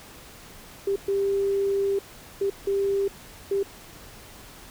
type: tone bursts at uneven times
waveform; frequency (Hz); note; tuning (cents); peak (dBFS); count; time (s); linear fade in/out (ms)
sine; 395.5; G4; +15; -21; 5; 0.87-0.96 / 1.08-1.99 / 2.41-2.5 / 2.67-3.08 / 3.51-3.63; 5
effects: pink hiss -46 dBFS RMS until 4.7 s